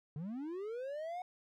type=linear sweep; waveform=triangle; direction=up; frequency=138.59 to 740 Hz; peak=-37 dBFS; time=0.16-1.22 s; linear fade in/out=2 ms; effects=none